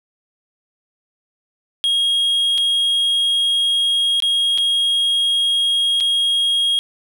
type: tone with dropouts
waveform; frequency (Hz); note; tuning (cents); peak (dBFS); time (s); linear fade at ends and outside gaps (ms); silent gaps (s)
triangle; 3270; G#7; -28; -13; 1.84-6.79; 0; 2.578-2.581 / 4.202-4.223 / 4.577-4.583 / 6.002-6.007
effects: none